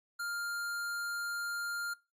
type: tone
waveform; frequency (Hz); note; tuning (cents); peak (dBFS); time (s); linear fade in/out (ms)
square; 1400; F6; +4; -36; 0.19-1.94; 10
effects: noise-tail reverb RT60 0.3 s tail -22 dB re dry + AAC 48 kbps